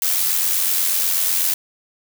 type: noise with amplitude modulation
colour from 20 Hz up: blue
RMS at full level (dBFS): -17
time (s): 0.02-1.54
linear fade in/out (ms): 2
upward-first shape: sine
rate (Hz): 88.1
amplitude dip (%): 45
effects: none